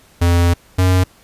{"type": "tone pair in turn", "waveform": "square", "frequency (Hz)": [86.5, 92.09], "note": ["F2", "F#2"], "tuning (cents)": [-16, -8], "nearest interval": "minor second", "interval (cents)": 108, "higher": "second", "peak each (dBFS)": -11, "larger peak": "neither", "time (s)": [[0.21, 0.54], [0.78, 1.04]], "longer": "first", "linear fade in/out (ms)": 10, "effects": ["pink hiss -49 dBFS RMS until 1.23 s", "resampled to 32000 Hz"]}